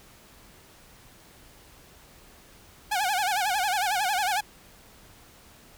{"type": "tone with vibrato", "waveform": "sawtooth", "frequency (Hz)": 784, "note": "G5", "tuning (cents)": 0, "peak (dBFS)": -20, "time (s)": [2.91, 4.41], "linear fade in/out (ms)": 10, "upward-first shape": "sine", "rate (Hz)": 11, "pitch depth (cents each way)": 160, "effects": ["pink hiss -53 dBFS RMS until 5.77 s"]}